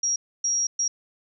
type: tone bursts at uneven times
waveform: sine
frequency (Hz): 5660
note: F8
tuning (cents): +22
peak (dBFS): -21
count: 3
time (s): 0.03-0.16 / 0.44-0.67 / 0.79-0.88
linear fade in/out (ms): 5
effects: none